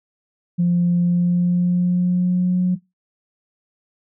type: tone with pitch glide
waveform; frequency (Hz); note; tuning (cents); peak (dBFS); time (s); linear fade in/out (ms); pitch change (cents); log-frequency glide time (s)
sine; 174.61 to 181.4; F3 to F#3; 0 to -34; -13; 0.58-2.76; 20; +66; 1-2.62
effects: noise-tail reverb RT60 0.2 s tail -19 dB re dry + tanh soft clip ceiling -10 dBFS